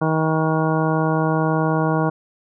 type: harmonic tone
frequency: 158.5 Hz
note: D#3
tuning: 32 cents sharp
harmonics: 1 / 2 / 3 / 4 / 5 / 6 / 7 / 9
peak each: -20 / -23 / -25 / -26 / -27 / -28 / -28 / -30 dBFS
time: 0.01-2.1 s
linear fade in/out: 10 ms
effects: none